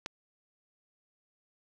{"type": "click", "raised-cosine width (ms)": 0.2, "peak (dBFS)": -18, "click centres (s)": 0.061, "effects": []}